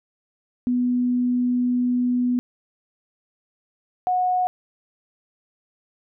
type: tone pair in turn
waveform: sine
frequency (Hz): 246.9 / 730.9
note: B3 / F#5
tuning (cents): 0 / -21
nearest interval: octave + perfect fifth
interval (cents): 1879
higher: second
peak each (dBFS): -18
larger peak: neither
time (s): 0.67-2.39 / 4.07-4.47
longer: first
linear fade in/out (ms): 0
effects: none